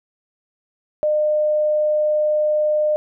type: tone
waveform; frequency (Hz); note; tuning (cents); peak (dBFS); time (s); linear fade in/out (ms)
sine; 606; D#5; -46; -15; 1.03-2.96; 0
effects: none